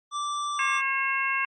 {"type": "tone", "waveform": "square", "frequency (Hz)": 1171, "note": "D6", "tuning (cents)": -5, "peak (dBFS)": -28, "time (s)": [0.11, 0.82], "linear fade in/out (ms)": 50}
{"type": "harmonic tone", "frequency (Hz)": 540, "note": "C#5", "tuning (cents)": -45, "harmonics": [2, 3, 4, 5], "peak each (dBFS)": [-29, -29, -29, -29], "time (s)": [0.59, 1.45], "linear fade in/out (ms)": 2}
{"effects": ["MP3 32 kbps"]}